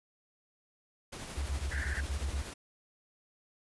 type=noise with tremolo; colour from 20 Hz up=pink; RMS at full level=-42 dBFS; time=1.12-2.54 s; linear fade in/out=10 ms; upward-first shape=triangle; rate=12 Hz; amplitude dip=40%
type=tone bursts; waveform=sine; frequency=69.3 Hz; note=C#2; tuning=in tune; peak=-31 dBFS; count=9; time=1.37-2.422 s; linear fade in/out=10 ms; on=92 ms; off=28 ms
type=band-pass noise; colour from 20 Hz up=pink; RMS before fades=-40 dBFS; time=1.71-2.01 s; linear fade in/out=10 ms; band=1500 to 2000 Hz; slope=96 dB/octave
effects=resampled to 24000 Hz